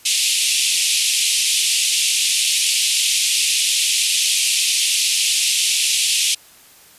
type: band-pass noise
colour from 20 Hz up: pink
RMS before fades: -18 dBFS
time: 0.05-6.35 s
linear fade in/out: 10 ms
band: 2500 to 11000 Hz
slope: 48 dB/octave
effects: white hiss -47 dBFS RMS until 6.98 s + resampled to 32000 Hz